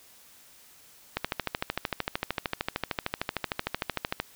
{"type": "click train", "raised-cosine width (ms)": 0.3, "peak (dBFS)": -11, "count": 41, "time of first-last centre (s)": [1.17, 4.2], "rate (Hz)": 13.2, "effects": ["white hiss -55 dBFS RMS until 4.35 s"]}